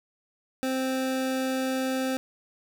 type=tone; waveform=25% pulse; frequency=261.6 Hz; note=C4; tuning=in tune; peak=-22 dBFS; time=0.63-2.17 s; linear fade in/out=0 ms; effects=none